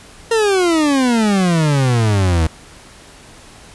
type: exponential sweep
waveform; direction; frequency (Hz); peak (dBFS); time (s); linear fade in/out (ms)
40% pulse; down; 466.2 to 77.78; -11; 0.31-2.47; 5
effects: pink hiss -41 dBFS RMS until 3.74 s + resampled to 24000 Hz